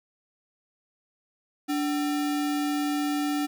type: tone with sample-and-hold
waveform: sine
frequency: 291.8 Hz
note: D4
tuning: 11 cents flat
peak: -24 dBFS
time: 1.68-3.47 s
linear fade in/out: 20 ms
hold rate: 1050 Hz
effects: none